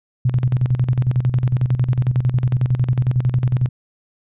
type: tone with tremolo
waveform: sine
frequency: 125.3 Hz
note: B2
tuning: 25 cents sharp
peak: -12 dBFS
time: 0.25-3.69 s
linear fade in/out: 5 ms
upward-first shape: square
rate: 11 Hz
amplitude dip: 70%
effects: resampled to 8000 Hz